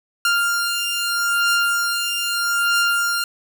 sawtooth beating tone pair, 1396.9 / 1397.69 Hz, F6 / F6, 0 / +1 cents, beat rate 0.79 Hz, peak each -19 / -16 dBFS, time 0.25-3.24 s, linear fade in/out 2 ms, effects none

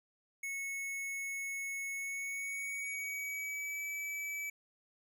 square tone with pitch glide, 2200 to 2300 Hz, C#7 to D7, -14 to -37 cents, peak -38 dBFS, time 0.43-4.5 s, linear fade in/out 5 ms, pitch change +77 cents, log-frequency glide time 1.94-3.83 s, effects 13-bit

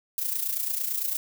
violet noise with amplitude modulation, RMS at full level -26 dBFS, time 0.18-1.17 s, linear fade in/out 0 ms, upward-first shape sine, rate 28.9 Hz, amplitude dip 65%, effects none

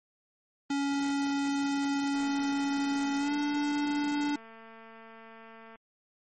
square tone with pitch glide, 280.3 to 291.5 Hz, C#4 to D4, +19 to -13 cents, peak -28 dBFS, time 0.7-4.36 s, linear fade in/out 5 ms, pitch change +68 cents, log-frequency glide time 3.18-3.33 s
click train, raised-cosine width 0.5 ms, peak -36 dBFS, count 815, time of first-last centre 2.14-5.758 s, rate 225 Hz
effects MP3 32 kbps

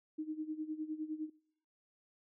sine tone with tremolo, 310.3 Hz, D#4, 5 cents flat, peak -35 dBFS, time 0.18-1.3 s, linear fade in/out 10 ms, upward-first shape sine, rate 9.8 Hz, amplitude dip 85%, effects noise-tail reverb RT60 0.8 s tail -24 dB re dry

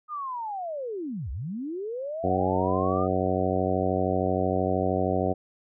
sine linear two-way sweep, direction down then up, 1244.5 to 55.3 to 1244.5 Hz, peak -30 dBFS, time 0.08-3.08 s, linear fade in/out 50 ms, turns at 1.31 s
harmonic tone, 93 Hz, F#2, 9 cents sharp, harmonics 1 / 2 / 3 / 4 / 5 / 6 / 7 / 8, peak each -31 / -31 / -31 / -31 / -31 / -31 / -31 / -31 dBFS, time 2.23-5.34 s, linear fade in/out 20 ms
effects none

